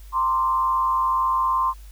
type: tone with frequency modulation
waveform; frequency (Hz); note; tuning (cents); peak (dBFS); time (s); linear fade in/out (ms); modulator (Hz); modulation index
sine; 1046.5; C6; 0; -18; 0.12-1.74; 50; 122; 0.63
effects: added 50 Hz sine -39 dBFS peak until 1.91 s + white hiss -54 dBFS RMS until 1.91 s